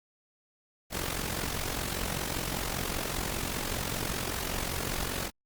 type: noise with amplitude modulation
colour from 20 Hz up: pink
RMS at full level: -30 dBFS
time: 0.9-5.31 s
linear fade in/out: 50 ms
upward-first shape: sine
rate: 45.1 Hz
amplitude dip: 70%
effects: Opus 48 kbps